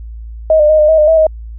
sine tone with pitch steps, 631 / 601 / 621 / 606 / 636 / 607 / 646 / 629 Hz, D#5 / D5 / D#5 / D#5 / D#5 / D#5 / E5 / D#5, +24 / +40 / -3 / -46 / +38 / -43 / -35 / +19 cents, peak -5 dBFS, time 0.5-1.268 s, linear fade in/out 2 ms, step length 96 ms, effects added 56 Hz sine -25 dBFS peak until 1.58 s

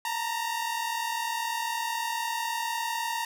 sawtooth tone pair together, 906 / 945.9 Hz, A#5 / A#5, -50 / +25 cents, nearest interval minor second, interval 75 cents, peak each -28 dBFS, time 0.05-3.25 s, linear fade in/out 2 ms, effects none

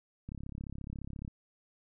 click train, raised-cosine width 5 ms, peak -29 dBFS, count 35, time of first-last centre 0.29-1.278 s, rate 34.4 Hz, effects none

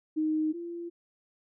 sine tone pair in turn, 311.1 / 342.3 Hz, D#4 / F4, 0 / -35 cents, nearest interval major second, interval 165 cents, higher second, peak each -25 / -35 dBFS, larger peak first, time 0.16-0.53 / 0.53-0.9 s, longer neither, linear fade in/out 20 ms, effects none

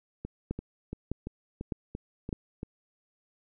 two click trains, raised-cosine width 3 ms, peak -18 / -23 dBFS, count 4 / 8, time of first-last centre 0.51-2.328 / 0.25-2.631 s, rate 1.65 / 2.94 Hz, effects none

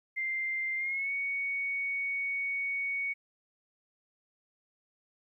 sine tone with pitch glide, 2093 to 2230 Hz, C7 to C#7, 0 to +10 cents, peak -30 dBFS, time 0.16-3.14 s, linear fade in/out 20 ms, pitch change +110 cents, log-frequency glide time 0.76-1.12 s, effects 12-bit

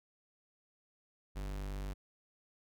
45% pulse tone, 49 Hz, G1, in tune, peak -38 dBFS, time 1.35-1.94 s, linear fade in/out 20 ms, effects none

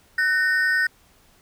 triangle ring-modulated tone, 1670 Hz, G#6, 9 cents sharp, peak -13 dBFS, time 0.18-0.87 s, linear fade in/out 5 ms, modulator 165 Hz, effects pink hiss -57 dBFS RMS until 1.41 s

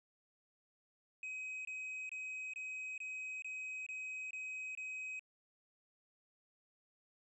triangle tone bursts, 2529 Hz, D#7, 28 cents sharp, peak -40 dBFS, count 9, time 1.23-5.194 s, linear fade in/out 2 ms, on 420 ms, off 23 ms, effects resampled to 24000 Hz

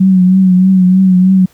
sine tone with vibrato, 186.2 Hz, F#3, 11 cents sharp, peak -4 dBFS, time 0-1.46 s, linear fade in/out 10 ms, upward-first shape triangle, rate 3.2 Hz, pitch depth 51 cents each way, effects pink hiss -48 dBFS RMS until 1.53 s

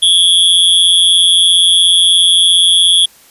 square tone with amplitude modulation, 3361 Hz, G#7, 20 cents sharp, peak -3 dBFS, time 0.02-3.06 s, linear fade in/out 10 ms, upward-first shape sine, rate 177 Hz, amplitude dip 85%, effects white hiss -44 dBFS RMS until 3.3 s + resampled to 32000 Hz

